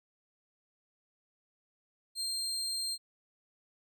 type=tone; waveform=30% pulse; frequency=4186 Hz; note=C8; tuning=in tune; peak=-30 dBFS; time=2.15-2.98 s; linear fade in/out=50 ms; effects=none